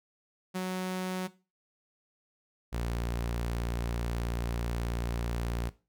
sawtooth tone pair in turn, 185 / 58.43 Hz, F#3 / A#1, 0 / +5 cents, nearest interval octave + minor sixth, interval 1995 cents, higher first, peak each -27 dBFS, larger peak neither, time 0.54-1.28 / 2.72-5.7 s, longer second, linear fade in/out 20 ms, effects noise-tail reverb RT60 0.3 s tail -17 dB re dry

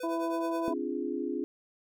square tone with tremolo, 502 Hz, B4, 28 cents sharp, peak -37 dBFS, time 0-0.73 s, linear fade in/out 5 ms, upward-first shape triangle, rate 9.4 Hz, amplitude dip 90%
harmonic tone, 332.1 Hz, E4, 13 cents sharp, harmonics 1 / 2 / 3, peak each -31 / -34 / -36 dBFS, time 0.03-0.74 s, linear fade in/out 10 ms
sine chord, D half-diminished seventh, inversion third, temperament equal with one note detuned, 261.6 / 293.7 / 345.4 / 415.3 Hz, C4 / D4 / F4 / Ab4, 0 / 0 / -19 / 0 cents, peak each -36 / -36 / -35 / -37 dBFS, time 0.68-1.44 s, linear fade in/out 0 ms
effects none

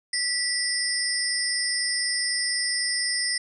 sine tone cluster, 1960 / 4984 / 5360 / 8790 Hz, B6 / D#8 / E8 / C#9, -14 / +2 / +28 / -16 cents, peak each -29 dBFS, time 0.13-3.38 s, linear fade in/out 5 ms, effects none

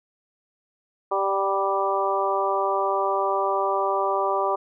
harmonic tone with a mistuned harmonic, 196 Hz, G3, in tune, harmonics 2 / 3 / 4 / 5 / 6, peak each -27 / -27 / -27 / -27 / -27 dBFS, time 1.11-4.56 s, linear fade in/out 10 ms, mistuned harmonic 4, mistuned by -16 cents, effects none

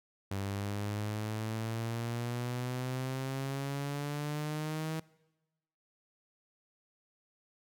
sawtooth exponential sweep, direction up, 97.4 to 160 Hz, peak -30 dBFS, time 0.31-5 s, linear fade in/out 5 ms, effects noise-tail reverb RT60 1.0 s tail -22 dB re dry

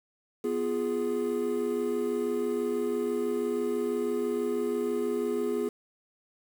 triangle chord, F diminished, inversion second, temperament equal, 246.9 / 349.2 / 415.3 Hz, Cb4 / F4 / Ab4, 0 / 0 / 0 cents, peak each -31 / -31 / -27 dBFS, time 0.44-5.69 s, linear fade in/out 5 ms, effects 8-bit

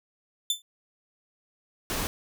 sawtooth tone with exponential decay, 3534 Hz, A7, 7 cents sharp, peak -17 dBFS, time 0.5-0.62 s, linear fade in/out 2 ms, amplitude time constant 26 ms
pink noise, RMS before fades -30 dBFS, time 1.9-2.07 s, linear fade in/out 0 ms
effects none

